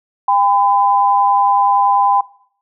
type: tone pair together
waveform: sine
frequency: 801.5 / 1009 Hz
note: G5 / B5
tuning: +38 / +37 cents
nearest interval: major third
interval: 399 cents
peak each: -13 dBFS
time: 0.28-2.21 s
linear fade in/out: 5 ms
effects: noise-tail reverb RT60 0.6 s tail -20 dB re dry